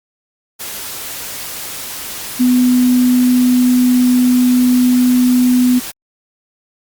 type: tone in noise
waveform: sine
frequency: 249.4 Hz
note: B3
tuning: 17 cents sharp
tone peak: -8 dBFS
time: 2.39-5.8 s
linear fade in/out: 20 ms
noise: white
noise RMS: -26 dBFS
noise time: 0.59-5.92 s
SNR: +15 dB
effects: Opus 48 kbps